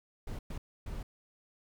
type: noise bursts at uneven times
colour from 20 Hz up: brown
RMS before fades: -39 dBFS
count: 3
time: 0.27-0.39 / 0.5-0.58 / 0.86-1.03 s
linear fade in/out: 5 ms
effects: none